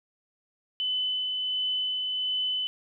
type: tone with tremolo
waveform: sine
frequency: 3016 Hz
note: F#7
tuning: 32 cents sharp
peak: -25 dBFS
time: 0.8-2.67 s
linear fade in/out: 0 ms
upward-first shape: sine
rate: 1.4 Hz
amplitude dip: 25%
effects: none